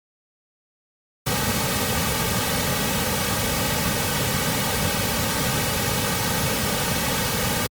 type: noise with comb filter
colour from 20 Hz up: pink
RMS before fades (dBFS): -23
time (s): 1.26-7.67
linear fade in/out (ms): 10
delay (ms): 2.9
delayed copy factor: -0.7
effects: high-pass 60 Hz 12 dB/octave + Opus 48 kbps